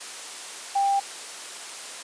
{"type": "tone in noise", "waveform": "sine", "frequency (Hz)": 794, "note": "G5", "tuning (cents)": 22, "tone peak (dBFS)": -19, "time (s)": [0.75, 1], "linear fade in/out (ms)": 10, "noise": "white", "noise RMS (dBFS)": -37, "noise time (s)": [0, 2.03], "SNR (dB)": 15, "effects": ["high-pass 400 Hz 12 dB/octave", "resampled to 22050 Hz"]}